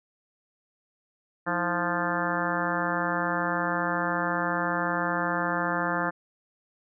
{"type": "harmonic tone with a mistuned harmonic", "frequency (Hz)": 174.61, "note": "F3", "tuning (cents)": 0, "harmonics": [1, 2, 3, 4, 5, 6, 7, 8, 9, 10], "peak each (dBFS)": [-34, -34, -34, -34, -34, -34, -34, -34, -34, -34], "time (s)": [1.46, 6.11], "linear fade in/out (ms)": 20, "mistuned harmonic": 2, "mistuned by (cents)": -120, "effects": []}